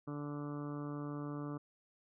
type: harmonic tone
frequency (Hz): 145.9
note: D3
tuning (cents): -11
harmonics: 1 / 2 / 3 / 4 / 5 / 6 / 7 / 8 / 9 / 10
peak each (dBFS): -43 / -42 / -50 / -53 / -60 / -59 / -57 / -52 / -58 / -63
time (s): 0.07-1.58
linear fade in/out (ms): 10
effects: none